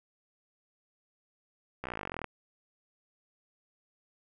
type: slowing click train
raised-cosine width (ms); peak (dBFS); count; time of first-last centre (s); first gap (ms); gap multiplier
0.5; -21; 21; 1.84-2.243; 15; 1.03
effects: none